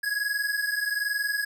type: tone pair together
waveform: square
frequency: 1661.2 / 1682.4 Hz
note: G#6 / G#6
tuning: 0 / +22 cents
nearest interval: unison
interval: 22 cents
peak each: -28 / -31 dBFS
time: 0.03-1.45 s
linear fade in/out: 10 ms
effects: none